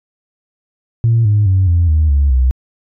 sine tone with pitch steps, 115.1 / 104.33 / 94.58 / 85.73 / 77.71 / 70.44 / 63.86 Hz, A#2 / G#2 / F#2 / F2 / D#2 / C#2 / C2, -22 / +8 / +39 / -32 / -2 / +28 / -41 cents, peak -7 dBFS, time 1.04-2.51 s, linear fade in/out 0 ms, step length 210 ms, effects tanh soft clip ceiling -5 dBFS

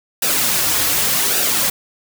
white noise with flanger, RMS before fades -17 dBFS, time 0.22-1.7 s, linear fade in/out 5 ms, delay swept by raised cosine 0.92 to 5.12 ms, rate 0.86 Hz, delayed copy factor -0.55, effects none

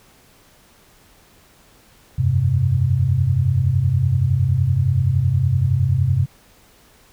sine chord, F suspended second, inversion none, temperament equal, 87.31 / 98 / 130.81 Hz, F2 / G2 / C3, 0 / 0 / 0 cents, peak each -22 / -19 / -17 dBFS, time 2.18-6.26 s, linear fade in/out 10 ms, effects pink hiss -52 dBFS RMS until 7.12 s

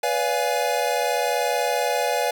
square chord, B diminished seventh, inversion none, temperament equal with one note detuned, 493.9 / 574.6 / 698.5 / 830.6 Hz, B4 / D5 / F5 / Ab5, 0 / -38 / 0 / 0 cents, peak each -27 dBFS, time 0.03-2.31 s, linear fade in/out 5 ms, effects 9-bit

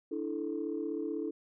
sine chord, D suspended second, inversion none, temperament equal with one note detuned, 293.7 / 329.6 / 436.7 Hz, D4 / E4 / A4, 0 / 0 / -13 cents, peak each -37 / -36 / -37 dBFS, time 0.11-1.31 s, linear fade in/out 10 ms, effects tanh soft clip ceiling -24 dBFS

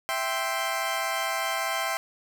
20% pulse chord, C major, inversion first, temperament equal, 659.3 / 784 / 1046.5 Hz, E5 / G5 / C6, 0 / 0 / 0 cents, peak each -26 dBFS, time 0.09-1.97 s, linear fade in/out 0 ms, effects none

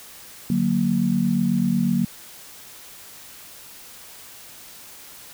sine chord, D augmented, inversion none, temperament equal, 146.83 / 185 / 233.1 Hz, D3 / F#3 / A#3, 0 / 0 / 0 cents, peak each -27 / -21 / -21 dBFS, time 0.5-2.05 s, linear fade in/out 2 ms, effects white hiss -43 dBFS RMS until 5.33 s

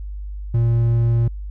triangle tone, 116.54 Hz, A#2, in tune, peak -12 dBFS, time 0.54-1.28 s, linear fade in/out 5 ms, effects added 50 Hz sine -27 dBFS peak until 1.5 s

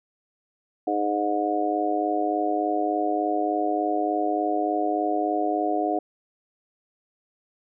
harmonic tone, 103.4 Hz, G#2, 7 cents flat, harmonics 3 / 4 / 5 / 6 / 7, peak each -27 / -30 / -34 / -30 / -25 dBFS, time 0.87-5.99 s, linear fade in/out 5 ms, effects none

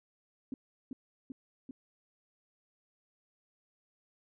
sine tone with echo, 261.6 Hz, C4, in tune, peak -35 dBFS, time 0.52-0.54 s, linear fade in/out 2 ms, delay 390 ms, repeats 3, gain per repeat -2 dB, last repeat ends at 1.71 s, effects none

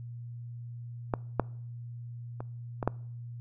clicks, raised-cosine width 1 ms, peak -13 / -10 / -24 / -18 / -11 dBFS, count 5, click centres 1.138 / 1.397 / 2.405 / 2.828 / 2.876 s, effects noise-tail reverb RT60 0.6 s tail -24 dB re dry + added 119 Hz sine -39 dBFS peak until 3.4 s

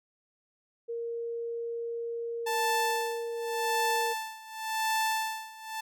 sine tone, 466.2 Hz, A#4, in tune, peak -32 dBFS, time 0.88-4.14 s, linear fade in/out 20 ms
sawtooth tone with tremolo, 881 Hz, A5, 2 cents sharp, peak -22 dBFS, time 2.46-5.81 s, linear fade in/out 10 ms, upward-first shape sine, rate 0.89 Hz, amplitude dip 90%
effects none

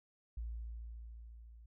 sine tone with level ramp, 57 Hz, A#1, 38 cents flat, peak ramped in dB -38 to -54 dBFS, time 0.37-1.66 s, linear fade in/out 5 ms, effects none

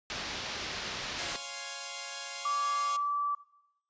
white low-pass noise, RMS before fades -38 dBFS, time 0.1-1.36 s, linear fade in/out 0 ms, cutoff 5200 Hz, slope 24 dB/octave
5% pulse chord, Db major seventh, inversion none, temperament equal, 554.4 / 698.5 / 830.6 / 1046.5 Hz, Db5 / F5 / Ab5 / C6, 0 / 0 / 0 / 0 cents, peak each -32 dBFS, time 1.18-2.97 s, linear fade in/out 10 ms
sine tone, 1159 Hz, D6, 23 cents flat, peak -28 dBFS, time 2.45-3.35 s, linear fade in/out 5 ms
effects noise-tail reverb RT60 0.8 s tail -19 dB re dry + resampled to 16000 Hz

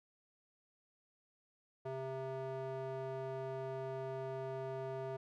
square tone with band-pass filter, 132.6 Hz, C3, 23 cents sharp, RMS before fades -42 dBFS, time 1.85-5.17 s, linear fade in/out 10 ms, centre 570 Hz, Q 1.8, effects none

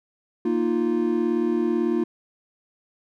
triangle chord, Bb suspended fourth, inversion none, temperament equal, 233.1 / 311.1 / 349.2 Hz, Bb3 / Eb4 / F4, 0 / 0 / 0 cents, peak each -23 / -24 / -21 dBFS, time 0.45-2.04 s, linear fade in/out 5 ms, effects none

